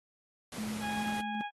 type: noise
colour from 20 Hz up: pink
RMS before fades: -43 dBFS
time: 0.52-1.21 s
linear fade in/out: 2 ms
type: tone with tremolo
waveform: sine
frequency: 214.8 Hz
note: A3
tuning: 41 cents flat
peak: -34 dBFS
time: 0.58-1.41 s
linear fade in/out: 0 ms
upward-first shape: square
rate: 2.6 Hz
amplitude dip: 30%
type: harmonic tone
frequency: 825 Hz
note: G#5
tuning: 12 cents flat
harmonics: 1 / 2 / 3 / 4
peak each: -36 / -42 / -46 / -48 dBFS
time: 0.8-1.51 s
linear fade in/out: 50 ms
effects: high-pass 100 Hz 12 dB/octave + AAC 32 kbps